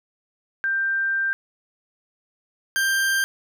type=tone pair in turn; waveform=sine / 40% pulse; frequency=1575 / 1581.4 Hz; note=G6 / G6; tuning=+8 / +15 cents; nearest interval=unison; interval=7 cents; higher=second; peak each=-20 / -18 dBFS; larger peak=second; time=0.64-1.33 / 2.76-3.24 s; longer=first; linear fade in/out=0 ms; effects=none